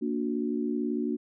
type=chord; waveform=sine; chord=Bb augmented; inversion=none; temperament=just; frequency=233.1 / 291.4 / 364.2 Hz; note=Bb3 / D4 / F#4; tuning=0 / -13 / -27 cents; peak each=-30 / -31 / -33 dBFS; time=0.01-1.17 s; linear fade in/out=20 ms; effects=none